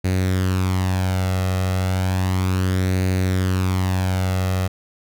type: tone with flanger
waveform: sawtooth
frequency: 93.1 Hz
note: F#2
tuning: 11 cents sharp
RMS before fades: -20 dBFS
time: 0.04-4.68 s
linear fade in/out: 10 ms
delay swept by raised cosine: 0.46 to 1.56 ms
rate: 0.33 Hz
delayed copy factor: +0.55
effects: none